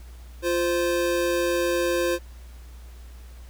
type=tone pair together; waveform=square; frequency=348.2 / 520.4 Hz; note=F4 / C5; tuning=-5 / -9 cents; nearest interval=perfect fifth; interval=696 cents; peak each=-25 dBFS; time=0.42-2.19 s; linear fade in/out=50 ms; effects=added 60 Hz sine -40 dBFS peak until 3.49 s + pink hiss -54 dBFS RMS until 3.49 s